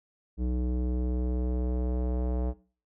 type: tone with low-pass filter sweep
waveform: square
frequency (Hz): 62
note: B1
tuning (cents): +7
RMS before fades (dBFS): -29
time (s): 0.37-2.54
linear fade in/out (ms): 50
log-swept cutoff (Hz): 330 to 610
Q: 1.6
effects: noise-tail reverb RT60 0.4 s tail -18 dB re dry